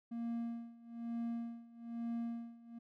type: tone with tremolo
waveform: triangle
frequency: 233.1 Hz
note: A#3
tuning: in tune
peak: -34 dBFS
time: 0.11-2.79 s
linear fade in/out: 10 ms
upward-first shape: sine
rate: 1.1 Hz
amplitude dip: 90%
effects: none